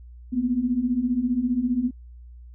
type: beating tone pair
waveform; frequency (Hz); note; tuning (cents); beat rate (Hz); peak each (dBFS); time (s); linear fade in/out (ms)
sine; 236.1 / 251.1; A#3 / B3; +22 / +29; 15; -26 / -22; 0.32-1.91; 20
effects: added 60 Hz sine -41 dBFS peak until 2.54 s